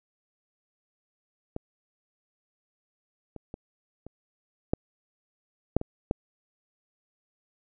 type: clicks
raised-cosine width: 2 ms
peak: -19 / -26 / -24 / -28 / -10 / -7 / -20 / -11 dBFS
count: 8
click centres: 1.564 / 3.363 / 3.541 / 4.066 / 4.735 / 5.766 / 5.814 / 6.111 s
effects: none